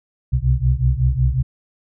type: tone cluster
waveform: sine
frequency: 62.6 / 67.9 / 125.3 / 130.8 Hz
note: B1 / C#2 / B2 / C3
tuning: +24 / -35 / +25 / 0 cents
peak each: -20 dBFS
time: 0.32-1.43 s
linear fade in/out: 20 ms
effects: none